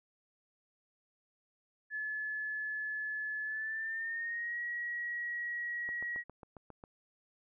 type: tone with pitch glide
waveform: sine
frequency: 1720 to 1908.5 Hz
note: A6 to A#6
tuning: -40 to +40 cents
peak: -35 dBFS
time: 1.9-6.24 s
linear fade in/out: 50 ms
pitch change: +180 cents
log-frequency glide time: 3.44-4.6 s
type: click train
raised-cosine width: 1 ms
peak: -35 dBFS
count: 8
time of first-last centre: 5.89-6.839 s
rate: 7.38 Hz
effects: none